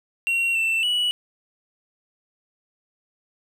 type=tone with pitch steps; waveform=triangle; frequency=2740 / 2677 / 2940 Hz; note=F7 / E7 / F#7; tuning=-34 / +26 / -12 cents; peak=-18 dBFS; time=0.27-1.11 s; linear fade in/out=0 ms; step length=280 ms; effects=none